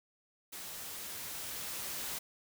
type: noise with level ramp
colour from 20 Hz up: white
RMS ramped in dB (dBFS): -45 to -39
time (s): 0.52-2.19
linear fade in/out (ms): 10
effects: none